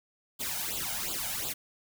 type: noise with flanger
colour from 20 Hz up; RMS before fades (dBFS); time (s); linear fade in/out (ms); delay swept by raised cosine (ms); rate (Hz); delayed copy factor
white; -34; 0.39-1.54; 20; 0.25 to 1.35; 2.8; +0.85
effects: none